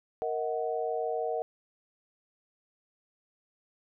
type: chord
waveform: sine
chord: D# minor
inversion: second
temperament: equal with one note detuned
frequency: 466.2 / 633.9 / 740 Hz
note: A#4 / D#5 / F#5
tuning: 0 / +32 / 0 cents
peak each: -32 / -34 / -34 dBFS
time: 0.22-1.42 s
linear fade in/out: 0 ms
effects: none